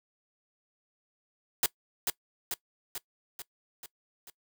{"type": "noise with echo", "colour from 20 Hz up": "white", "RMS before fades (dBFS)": -25, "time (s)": [1.63, 1.66], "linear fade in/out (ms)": 2, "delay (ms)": 440, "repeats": 6, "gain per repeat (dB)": -4, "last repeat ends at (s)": 4.3, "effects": ["noise-tail reverb RT60 0.1 s tail -20 dB re dry"]}